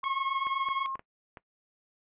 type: tone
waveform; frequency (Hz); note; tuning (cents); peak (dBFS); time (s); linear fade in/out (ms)
sine; 1072; C6; +42; -32; 0.03-0.96; 5
type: tone with vibrato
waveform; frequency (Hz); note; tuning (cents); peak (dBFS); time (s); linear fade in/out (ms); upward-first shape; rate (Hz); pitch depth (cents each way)
sawtooth; 1092; C#6; -26; -27; 0.04-0.86; 0; sine; 8.1; 10
type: clicks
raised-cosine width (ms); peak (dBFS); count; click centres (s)
0.5; -29; 5; 0.469 / 0.687 / 0.955 / 0.994 / 1.372
effects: noise-tail reverb RT60 0.1 s tail -20 dB re dry + resampled to 8000 Hz